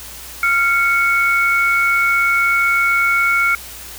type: tone pair together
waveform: sine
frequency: 1384 / 2216 Hz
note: F6 / C#7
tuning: -16 / -1 cents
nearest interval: minor sixth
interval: 815 cents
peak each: -15 dBFS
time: 0.43-3.55 s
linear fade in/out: 2 ms
effects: added 60 Hz sine -41 dBFS peak until 3.98 s + white hiss -34 dBFS RMS until 3.98 s